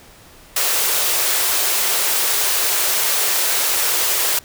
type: high-pass noise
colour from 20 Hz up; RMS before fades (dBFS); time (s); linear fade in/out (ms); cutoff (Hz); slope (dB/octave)
white; -18; 0.56-4.39; 5; 350; 48
effects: pink hiss -45 dBFS RMS until 4.44 s